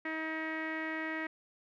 sawtooth tone with low-pass filter, 317.5 Hz, D#4, 35 cents sharp, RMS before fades -37 dBFS, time 0.05-1.27 s, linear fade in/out 5 ms, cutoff 2000 Hz, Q 7.1, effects none

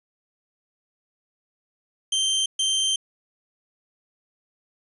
sawtooth tone bursts at uneven times, 3136 Hz, G7, in tune, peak -17 dBFS, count 2, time 2.12-2.46 / 2.59-2.96 s, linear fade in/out 5 ms, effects resampled to 24000 Hz

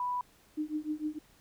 sine tone, 987.8 Hz, B5, in tune, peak -30 dBFS, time 0-0.21 s, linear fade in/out 2 ms
sine tone with tremolo, 305.1 Hz, D#4, 34 cents flat, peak -28 dBFS, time 0.57-1.19 s, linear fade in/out 10 ms, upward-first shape triangle, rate 6.6 Hz, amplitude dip 100%
effects pink hiss -63 dBFS RMS until 1.4 s

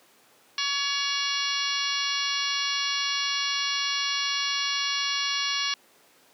harmonic tone with a mistuned harmonic, 564 Hz, C#5, 30 cents sharp, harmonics 2 / 3 / 4 / 5 / 6 / 7 / 8 / 9 / 10, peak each -34 / -35 / -34 / -32 / -32 / -37 / -32 / -36 / -35 dBFS, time 0.58-5.74 s, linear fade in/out 2 ms, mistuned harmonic 8, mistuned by -65 cents, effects pink hiss -58 dBFS RMS until 6.33 s + high-pass 300 Hz 12 dB/octave

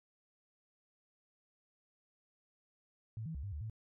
sine tone with pitch steps, 110.7 / 161.2 / 68.6 / 100.2 / 74.5 / 110 Hz, A2 / E3 / C#2 / G2 / D2 / A2, +11 / -38 / -17 / +38 / +25 / 0 cents, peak -39 dBFS, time 3.17-3.698 s, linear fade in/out 0 ms, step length 88 ms, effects none

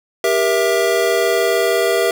square chord, E diminished, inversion first, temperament just, 395.6 / 474.7 / 659.3 Hz, G4 / Bb4 / E5, +16 / +31 / 0 cents, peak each -19 dBFS, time 0.24-2.11 s, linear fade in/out 2 ms, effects none

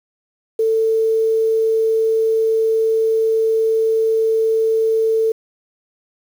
sine tone with quantisation, 445.3 Hz, A4, 21 cents sharp, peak -13 dBFS, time 0.59-5.32 s, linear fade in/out 5 ms, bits 7, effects none

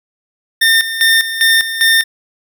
25% pulse tone with tremolo, 1812 Hz, A#6, 50 cents flat, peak -4 dBFS, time 0.61-2.04 s, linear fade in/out 10 ms, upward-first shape square, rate 2.5 Hz, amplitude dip 70%, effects none

